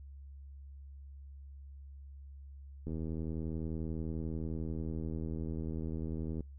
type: click train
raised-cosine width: 3 ms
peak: -27 dBFS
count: 285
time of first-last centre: 2.87-6.407 s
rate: 80.3 Hz
effects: noise-tail reverb RT60 0.2 s tail -25 dB re dry + added 69 Hz sine -47 dBFS peak until 6.58 s